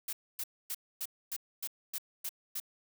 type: noise bursts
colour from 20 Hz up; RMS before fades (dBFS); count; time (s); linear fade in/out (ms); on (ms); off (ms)
blue; -37; 9; 0.08-2.601; 5; 49; 260
effects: none